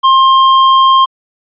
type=tone; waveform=square; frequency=1061 Hz; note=C6; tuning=24 cents sharp; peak=-5 dBFS; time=0.03-1.06 s; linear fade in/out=20 ms; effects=resampled to 8000 Hz